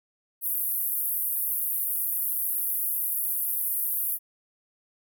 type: band-pass noise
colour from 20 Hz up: white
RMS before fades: -28 dBFS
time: 0.41-4.19 s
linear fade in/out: 50 ms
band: 11000 to 16000 Hz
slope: 48 dB/octave
effects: none